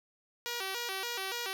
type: tone with vibrato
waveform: 5% pulse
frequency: 428 Hz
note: A4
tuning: 48 cents flat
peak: -23 dBFS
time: 0.46-1.53 s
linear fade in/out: 0 ms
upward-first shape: square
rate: 3.5 Hz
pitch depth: 190 cents each way
effects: none